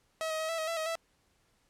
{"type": "tone with pitch steps", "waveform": "sawtooth", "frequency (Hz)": [641, 631, 636, 659, 634, 666, 633, 660], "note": ["E5", "D#5", "D#5", "E5", "D#5", "E5", "D#5", "E5"], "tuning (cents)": [-49, 24, 38, -1, 32, 18, 30, 2], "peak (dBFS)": -28, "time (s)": [0.21, 0.954], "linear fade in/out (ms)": 0, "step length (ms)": 93, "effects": ["pink hiss -71 dBFS RMS until 1.69 s", "low-pass 11000 Hz 12 dB/octave"]}